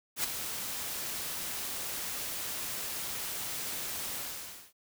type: noise with ADSR envelope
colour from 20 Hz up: white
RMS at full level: -29 dBFS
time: 0.16-4.73 s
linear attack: 79 ms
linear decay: 10 ms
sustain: -8 dB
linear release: 590 ms
effects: none